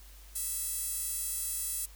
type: tone with high-pass filter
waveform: sawtooth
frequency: 659.3 Hz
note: E5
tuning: in tune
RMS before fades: -35 dBFS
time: 0.35-1.86 s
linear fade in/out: 10 ms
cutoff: 9700 Hz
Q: 1.8
effects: added 50 Hz sine -50 dBFS peak until 1.95 s + white hiss -57 dBFS RMS until 1.95 s